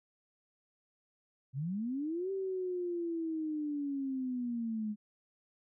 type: linear two-way sweep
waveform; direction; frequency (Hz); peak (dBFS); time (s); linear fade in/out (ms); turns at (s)
sine; up then down; 123.47 to 390 to 207.8; -33; 1.53-4.96; 50; 2.31
effects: none